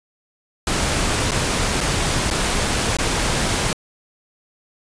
pink noise with dropouts, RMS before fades -20 dBFS, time 0.67-3.73 s, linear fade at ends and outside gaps 2 ms, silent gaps 1.31-1.317 / 1.806-1.81 / 2.303-2.31 / 2.969-2.986 s, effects resampled to 22050 Hz

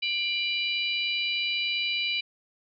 harmonic tone with a mistuned harmonic, 791 Hz, G5, 15 cents sharp, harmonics 3 / 4 / 5 / 6, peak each -29 / -30 / -32 / -40 dBFS, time 0.02-2.21 s, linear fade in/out 10 ms, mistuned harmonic 4, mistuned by -120 cents, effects none

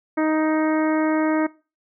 harmonic tone, 312.1 Hz, D#4, 5 cents sharp, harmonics 1 / 2 / 3 / 4 / 5 / 6 / 7, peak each -19 / -25 / -29 / -31 / -33 / -35 / -36 dBFS, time 0.17-1.47 s, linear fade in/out 10 ms, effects noise-tail reverb RT60 0.3 s tail -20 dB re dry

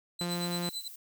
35% pulse tone with tremolo, 4024 Hz, B7, 32 cents sharp, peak -31 dBFS, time 0.19-0.88 s, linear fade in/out 5 ms, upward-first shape triangle, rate 9 Hz, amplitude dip 100%
sawtooth tone, 174.61 Hz, F3, in tune, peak -28 dBFS, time 0.21-0.69 s, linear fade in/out 0 ms
violet noise, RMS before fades -47 dBFS, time 0.31-0.96 s, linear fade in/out 5 ms
effects none

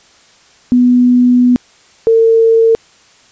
sine tone pair in turn, 246.9 / 452.8 Hz, B3 / A4, 0 / +50 cents, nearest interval minor seventh, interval 1050 cents, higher second, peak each -5 dBFS, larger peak neither, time 0.72-1.56 / 2.07-2.75 s, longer first, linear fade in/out 0 ms, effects white hiss -46 dBFS RMS until 3.31 s + resampled to 16000 Hz

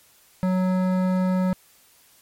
triangle tone with hard clipping, 185 Hz, F#3, in tune, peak -21 dBFS, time 0.43-1.53 s, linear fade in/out 0 ms, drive 18 dB, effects white hiss -56 dBFS RMS until 2.21 s + MP3 64 kbps

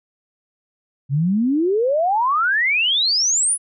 sine exponential sweep, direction up, 130.81 to 10330 Hz, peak -15 dBFS, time 1.09-3.58 s, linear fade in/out 50 ms, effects none

